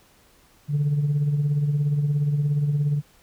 sine tone with tremolo, 145.9 Hz, D3, 11 cents flat, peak -15 dBFS, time 0.68-3.02 s, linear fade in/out 50 ms, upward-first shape triangle, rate 17 Hz, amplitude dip 60%, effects tanh soft clip ceiling -16 dBFS + pink hiss -57 dBFS RMS until 3.22 s

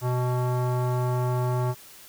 square tone with low-pass filter, 124.6 Hz, B2, 16 cents sharp, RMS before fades -25 dBFS, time 0.01-1.75 s, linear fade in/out 50 ms, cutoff 1000 Hz, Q 2.1, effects white hiss -48 dBFS RMS until 2.08 s

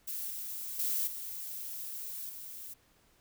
violet noise with level steps, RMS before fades -38 / -40 / -32 / -41 / -45 dBFS, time 0.07-2.74 s, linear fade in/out 10 ms, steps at 0.3 / 0.79 / 1.07 / 2.29 s, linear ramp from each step 5 ms, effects pink hiss -67 dBFS RMS until 3.2 s

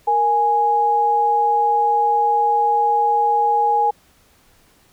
sine tone pair together, 466.2 / 830.6 Hz, A#4 / G#5, 0 / 0 cents, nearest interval minor seventh, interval 1000 cents, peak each -23 / -14 dBFS, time 0.07-3.91 s, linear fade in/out 10 ms, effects pink hiss -55 dBFS RMS until 4.92 s

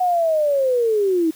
sine linear sweep, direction down, 740 to 311.1 Hz, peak -15 dBFS, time 0-1.31 s, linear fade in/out 10 ms, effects white hiss -46 dBFS RMS until 1.35 s

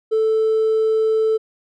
triangle tone with hard clipping, 440 Hz, A4, in tune, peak -14 dBFS, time 0.11-1.38 s, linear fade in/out 20 ms, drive 2 dB, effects none

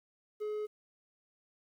triangle tone, 423.6 Hz, G#4, 34 cents sharp, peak -32 dBFS, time 0.4-0.67 s, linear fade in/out 20 ms, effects 11-bit

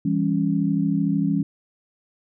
sine chord, C# diminished, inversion first, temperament just, 166.31 / 199.57 / 277.2 Hz, E3 / G3 / C#4, +16 / +31 / 0 cents, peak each -23 dBFS, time 0.05-1.43 s, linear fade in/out 5 ms, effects none

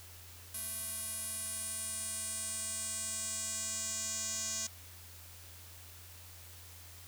square tone with band-pass filter sweep, 220.4 Hz, A3, 3 cents sharp, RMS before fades -39 dBFS, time 0.54-4.67 s, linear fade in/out 5 ms, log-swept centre 11000 to 6700 Hz, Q 4.2, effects added 87 Hz sine -54 dBFS peak until 7.07 s + white hiss -54 dBFS RMS until 7.07 s

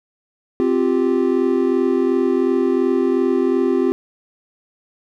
triangle chord, C suspended fourth, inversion none, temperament equal, 261.6 / 349.2 / 392 Hz, C4 / F4 / G4, 0 / 0 / 0 cents, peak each -17 dBFS, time 0.6-3.92 s, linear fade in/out 0 ms, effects none

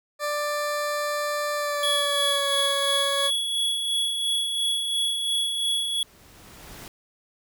20% pulse tone with pitch glide, 590 to 558.2 Hz, D5 to C#5, +8 to +12 cents, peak -20 dBFS, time 0.19-3.31 s, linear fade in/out 50 ms, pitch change -96 cents, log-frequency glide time 1.55-2.54 s
square tone with tremolo, 3366 Hz, G#7, 23 cents sharp, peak -22 dBFS, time 1.83-6.03 s, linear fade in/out 2 ms, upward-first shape sine, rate 2.9 Hz, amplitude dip 40%
pink noise with exponential growth, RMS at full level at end -40 dBFS, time 4.76-6.88 s, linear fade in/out 1 ms, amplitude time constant 460 ms
effects none

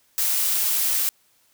blue noise, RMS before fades -22 dBFS, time 0.18-1.09 s, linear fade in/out 0 ms, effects white hiss -62 dBFS RMS until 1.53 s

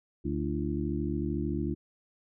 harmonic tone with a mistuned harmonic, 73.42 Hz, D2, in tune, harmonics 1 / 2 / 3 / 4 / 5, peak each -35 / -35 / -35 / -35 / -35 dBFS, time 0.24-1.75 s, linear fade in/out 20 ms, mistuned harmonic 5, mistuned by -120 cents, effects none

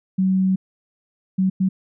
sine tone bursts at uneven times, 188.7 Hz, F#3, 34 cents sharp, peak -15 dBFS, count 3, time 0.18-0.56 / 1.38-1.5 / 1.6-1.69 s, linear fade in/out 10 ms, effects none

